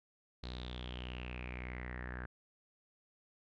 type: tone with low-pass filter sweep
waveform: sawtooth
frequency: 61.74 Hz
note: B1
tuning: in tune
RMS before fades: -44 dBFS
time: 0.43-2.26 s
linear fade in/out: 5 ms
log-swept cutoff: 4100 to 1600 Hz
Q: 7.9
effects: none